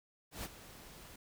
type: noise with ADSR envelope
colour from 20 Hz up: pink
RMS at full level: -41 dBFS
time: 0.31-1.16 s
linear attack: 130 ms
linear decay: 37 ms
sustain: -13 dB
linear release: 5 ms
effects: none